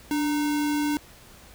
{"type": "tone with sample-and-hold", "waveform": "sine", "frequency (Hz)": 293.7, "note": "D4", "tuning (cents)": 0, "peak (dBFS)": -22, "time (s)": [0.11, 0.97], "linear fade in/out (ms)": 0, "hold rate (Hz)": 1225, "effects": ["added 60 Hz sine -56 dBFS peak until 1.54 s", "pink hiss -50 dBFS RMS until 1.54 s"]}